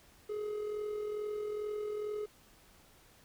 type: tone with amplitude modulation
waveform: triangle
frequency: 421.1 Hz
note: G#4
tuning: 24 cents sharp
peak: -31 dBFS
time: 0.29-2.26 s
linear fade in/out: 10 ms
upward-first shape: sine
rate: 42.3 Hz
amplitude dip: 45%
effects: pink hiss -62 dBFS RMS until 3.24 s

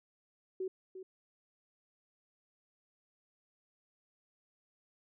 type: tone with echo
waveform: sine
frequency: 375.6 Hz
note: F#4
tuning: 26 cents sharp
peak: -34 dBFS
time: 0.6-0.68 s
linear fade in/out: 5 ms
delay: 350 ms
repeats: 1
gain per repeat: -10 dB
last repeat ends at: 1.03 s
effects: none

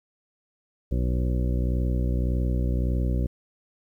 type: harmonic tone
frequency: 61.74 Hz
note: B1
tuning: in tune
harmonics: 1 / 2 / 3 / 4 / 5 / 6 / 8 / 9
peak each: -23 / -29 / -33 / -35 / -37 / -39 / -41 / -42 dBFS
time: 0.91-3.27 s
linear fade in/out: 10 ms
effects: 10-bit

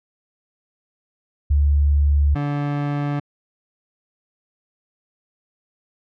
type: tone pair in turn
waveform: sine / 30% pulse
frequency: 72.2 / 144.69 Hz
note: D2 / D3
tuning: -29 / -25 cents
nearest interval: octave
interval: 1204 cents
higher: second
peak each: -13 / -18 dBFS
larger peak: first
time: 1.5-2.35 / 2.35-3.2 s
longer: neither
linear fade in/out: 10 ms
effects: low-pass 2000 Hz 12 dB/octave

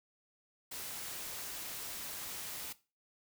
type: noise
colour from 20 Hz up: white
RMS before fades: -43 dBFS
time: 0.71-2.73 s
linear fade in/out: 10 ms
effects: noise-tail reverb RT60 0.3 s tail -17 dB re dry

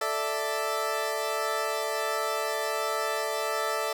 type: chord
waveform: 20% pulse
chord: A suspended fourth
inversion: none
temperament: equal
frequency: 440 / 587.3 / 659.3 Hz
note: A4 / D5 / E5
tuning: 0 / 0 / 0 cents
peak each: -27 dBFS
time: 0.01-3.93 s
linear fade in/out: 5 ms
effects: none

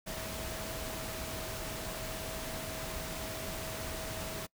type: tone in noise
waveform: sine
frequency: 643 Hz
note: E5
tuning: 43 cents flat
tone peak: -45 dBFS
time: 0.06-4.47 s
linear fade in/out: 20 ms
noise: pink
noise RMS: -40 dBFS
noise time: 0.06-4.47 s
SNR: -8 dB
effects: noise-tail reverb RT60 0.1 s tail -24 dB re dry

